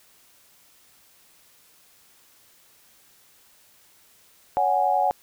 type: chord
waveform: sine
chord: C# suspended fourth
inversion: none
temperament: equal with one note detuned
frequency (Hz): 562.1 / 740 / 830.6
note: C#5 / F#5 / G#5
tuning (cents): +24 / 0 / 0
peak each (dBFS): -27 / -21 / -23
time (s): 4.57-5.11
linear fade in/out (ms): 0
effects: white hiss -57 dBFS RMS until 5.22 s